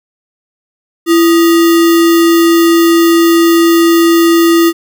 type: tone with sample-and-hold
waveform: sine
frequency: 335.3 Hz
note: E4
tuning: 30 cents sharp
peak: -4 dBFS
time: 1.06-4.73 s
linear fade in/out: 50 ms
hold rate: 1575 Hz
effects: none